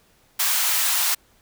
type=high-pass noise; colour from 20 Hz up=white; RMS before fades=-21 dBFS; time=0.39-1.15 s; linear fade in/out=10 ms; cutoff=770 Hz; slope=24 dB/octave; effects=pink hiss -59 dBFS RMS until 1.41 s